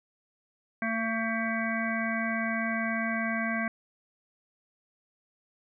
harmonic tone with a mistuned harmonic, 225.6 Hz, A3, 44 cents sharp, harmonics 1 / 3 / 5 / 7 / 9 / 10, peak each -31 / -35 / -38 / -34 / -35 / -38 dBFS, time 0.82-3.68 s, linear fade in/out 2 ms, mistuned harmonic 9, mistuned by -41 cents, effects none

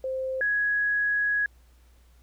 sine tone pair in turn, 523.3 / 1668.6 Hz, C5 / G#6, 0 / +8 cents, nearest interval octave + minor sixth, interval 2008 cents, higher second, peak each -27 / -22 dBFS, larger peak second, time 0.04-0.41 / 0.41-1.46 s, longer second, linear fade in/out 2 ms, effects added 60 Hz sine -54 dBFS peak until 2.22 s + pink hiss -65 dBFS RMS until 2.22 s

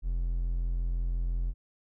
triangle tone, 42.89 Hz, F1, 31 cents flat, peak -25 dBFS, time 0.02-1.54 s, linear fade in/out 50 ms, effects none

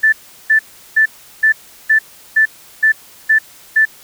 sine tone bursts, 1760 Hz, A6, in tune, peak -7 dBFS, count 9, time 0.03-3.854 s, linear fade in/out 10 ms, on 96 ms, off 370 ms, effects white hiss -42 dBFS RMS until 4.03 s

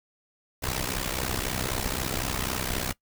pink noise with amplitude modulation, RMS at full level -26 dBFS, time 0.62-2.93 s, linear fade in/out 20 ms, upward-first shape sine, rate 63.9 Hz, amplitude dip 85%, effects noise-tail reverb RT60 0.1 s tail -20 dB re dry

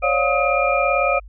sine tone cluster, 541 / 579 / 706 / 1265 / 2401 Hz, C#5 / D5 / F5 / D#6 / D7, -42 / -25 / +19 / +28 / +38 cents, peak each -22 dBFS, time 0.02-1.2 s, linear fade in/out 20 ms, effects added 50 Hz sine -37 dBFS peak until 1.28 s

